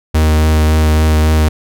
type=tone with vibrato; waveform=45% pulse; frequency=77.78 Hz; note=D#2; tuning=in tune; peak=-8 dBFS; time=0.14-1.49 s; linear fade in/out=10 ms; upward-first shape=triangle; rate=3.6 Hz; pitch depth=15 cents each way; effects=none